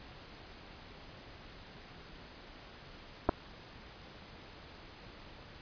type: clicks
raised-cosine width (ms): 1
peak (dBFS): -13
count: 2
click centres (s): 3.29 / 3.293
effects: pink hiss -52 dBFS RMS until 5.61 s + resampled to 11025 Hz